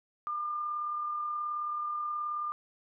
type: tone with amplitude modulation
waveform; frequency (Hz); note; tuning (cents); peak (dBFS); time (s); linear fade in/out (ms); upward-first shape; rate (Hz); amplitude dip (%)
sine; 1202; D6; +40; -30; 0.27-2.52; 0; sine; 38.7; 30
effects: none